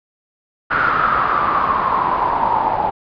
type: noise with low-pass filter sweep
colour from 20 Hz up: white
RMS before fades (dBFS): -17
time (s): 0.7-2.91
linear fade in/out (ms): 20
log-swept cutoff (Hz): 1400 to 840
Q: 8
effects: resampled to 11025 Hz

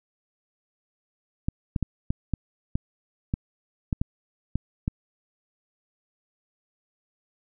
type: clicks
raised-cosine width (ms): 5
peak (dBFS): -12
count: 11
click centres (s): 1.485 / 1.762 / 1.827 / 2.105 / 2.337 / 2.755 / 3.339 / 3.928 / 4.015 / 4.556 / 4.879
effects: none

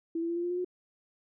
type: tone with pitch steps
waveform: sine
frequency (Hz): 330.5 / 335.5 / 340.6 / 345.7 / 351 / 356.3 / 361.7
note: E4 / E4 / F4 / F4 / F4 / F4 / F#4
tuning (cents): +5 / +31 / -43 / -18 / +9 / +35 / -39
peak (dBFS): -29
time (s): 0.15-0.647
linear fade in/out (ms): 5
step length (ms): 71
effects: none

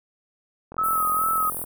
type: click train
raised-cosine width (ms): 1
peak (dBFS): -24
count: 40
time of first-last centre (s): 0.72-1.64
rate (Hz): 42.4
type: tone with vibrato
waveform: sine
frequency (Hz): 1281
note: E6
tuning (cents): -50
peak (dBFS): -20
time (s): 0.78-1.5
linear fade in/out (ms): 5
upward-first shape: sine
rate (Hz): 2.4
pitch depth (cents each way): 40
type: high-pass noise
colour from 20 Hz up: pink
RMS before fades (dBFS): -31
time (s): 0.83-1.65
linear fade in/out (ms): 20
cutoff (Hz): 9100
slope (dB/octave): 96
effects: none

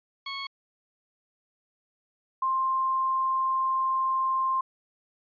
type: tone pair in turn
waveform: 10% pulse / sine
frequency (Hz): 1100 / 1053.4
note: C#6 / C6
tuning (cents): -14 / +11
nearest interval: minor second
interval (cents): 75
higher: first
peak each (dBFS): -23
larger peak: neither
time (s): 0.26-0.47 / 2.42-4.61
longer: second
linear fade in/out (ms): 5
effects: resampled to 11025 Hz

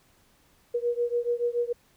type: beating tone pair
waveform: sine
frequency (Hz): 475.6 / 482.6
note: A#4 / B4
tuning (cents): +35 / -40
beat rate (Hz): 7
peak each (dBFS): -27 / -28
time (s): 0.74-1.73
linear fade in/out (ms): 10
effects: pink hiss -63 dBFS RMS until 1.96 s

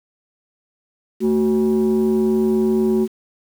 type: tone pair together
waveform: sine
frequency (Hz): 221.5 / 372.9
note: A3 / F#4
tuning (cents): +12 / +14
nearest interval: major sixth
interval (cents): 902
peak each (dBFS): -15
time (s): 1.2-3.08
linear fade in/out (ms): 50
effects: tanh soft clip ceiling -11 dBFS + 7-bit

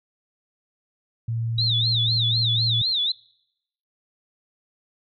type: tone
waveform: sine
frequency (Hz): 114.8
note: A#2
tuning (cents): -26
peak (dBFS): -23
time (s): 1.28-2.82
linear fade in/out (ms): 5
type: tone with vibrato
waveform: sine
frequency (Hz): 3796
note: A#7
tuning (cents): +31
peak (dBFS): -20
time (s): 1.58-3.12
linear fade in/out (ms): 5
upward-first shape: sine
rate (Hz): 4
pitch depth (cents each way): 190
effects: noise-tail reverb RT60 0.8 s tail -25 dB re dry

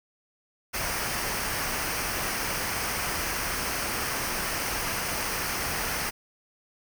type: noise with comb filter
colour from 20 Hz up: pink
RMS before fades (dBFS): -30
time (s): 0.73-6.11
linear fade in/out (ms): 20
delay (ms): 0.27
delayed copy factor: -0.55
effects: none

